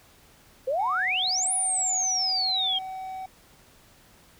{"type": "exponential two-way sweep", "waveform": "sine", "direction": "up then down", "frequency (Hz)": [493.8, 10060, 3157], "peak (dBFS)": -23, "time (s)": [0.67, 2.79], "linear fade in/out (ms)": 10, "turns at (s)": 1.53}
{"type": "tone with pitch glide", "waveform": "triangle", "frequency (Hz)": [740, 756], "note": ["F#5", "F#5"], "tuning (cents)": [0, 37], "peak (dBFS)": -31, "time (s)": [0.79, 3.26], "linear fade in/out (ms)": 5, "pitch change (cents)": 37, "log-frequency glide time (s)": [0.9, 2.76]}
{"effects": ["pink hiss -56 dBFS RMS until 4.39 s"]}